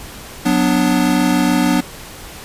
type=chord; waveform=square; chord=B minor; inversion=second; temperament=equal with one note detuned; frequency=184.14 / 246.9 / 293.7 Hz; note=F#3 / B3 / D4; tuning=-8 / 0 / 0 cents; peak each=-19 / -17 / -17 dBFS; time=0.45-1.81 s; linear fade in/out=10 ms; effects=pink hiss -34 dBFS RMS until 2.44 s + resampled to 32000 Hz